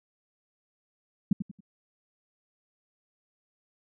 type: tone with echo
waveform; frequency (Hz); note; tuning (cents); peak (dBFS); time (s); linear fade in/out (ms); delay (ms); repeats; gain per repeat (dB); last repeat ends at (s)
sine; 196; G3; 0; -17; 1.31-1.33; 5; 92; 3; -10; 1.606
effects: none